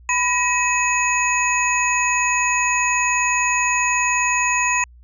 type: tone cluster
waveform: sine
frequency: 995 / 1907 / 2546 / 6640 / 6920 Hz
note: B5 / A#6 / D#7 / G#8 / A8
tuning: +13 / +39 / +39 / -1 / -30 cents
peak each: -21 / -24 / -20 / -28 / -26 dBFS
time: 0.09-4.84 s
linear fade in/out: 2 ms
effects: added 60 Hz sine -43 dBFS peak until 5.03 s